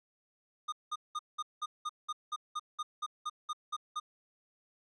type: tone bursts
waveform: square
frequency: 1223 Hz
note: D#6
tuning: 30 cents flat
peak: -34 dBFS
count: 15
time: 0.68-4 s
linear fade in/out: 10 ms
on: 44 ms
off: 190 ms
effects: low-pass 6000 Hz 12 dB/octave